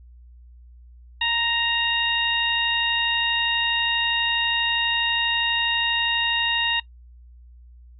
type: harmonic tone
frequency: 932.3 Hz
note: A#5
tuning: in tune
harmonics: 1 / 2 / 3 / 4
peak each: -29 / -26 / -23 / -25 dBFS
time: 1.21-6.8 s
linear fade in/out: 5 ms
effects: noise-tail reverb RT60 0.1 s tail -21 dB re dry + added 60 Hz sine -44 dBFS peak until 7.99 s